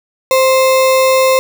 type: tone with sample-and-hold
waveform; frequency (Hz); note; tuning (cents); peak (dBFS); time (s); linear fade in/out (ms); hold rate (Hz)
sine; 523.3; C5; 0; -7; 0.31-1.39; 0; 1575
effects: none